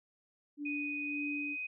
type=tone with tremolo; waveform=sine; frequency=291.5 Hz; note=D4; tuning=13 cents flat; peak=-36 dBFS; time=0.57-1.57 s; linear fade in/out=50 ms; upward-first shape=sine; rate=1.8 Hz; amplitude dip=40%
type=tone with pitch glide; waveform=sine; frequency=2489 to 2505 Hz; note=D#7 to D#7; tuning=0 to +11 cents; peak=-36 dBFS; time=0.65-1.67 s; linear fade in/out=10 ms; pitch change=+11 cents; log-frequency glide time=1.05-1.23 s
effects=none